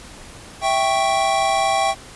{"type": "chord", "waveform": "square", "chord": "C# diminished", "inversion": "first", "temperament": "equal", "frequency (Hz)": [659.3, 784, 1108.7], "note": ["E5", "G5", "C#6"], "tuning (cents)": [0, 0, 0], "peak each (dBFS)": [-23, -19, -25], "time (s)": [0.61, 1.95], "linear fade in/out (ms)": 50, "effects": ["pink hiss -40 dBFS RMS until 2.15 s", "resampled to 24000 Hz"]}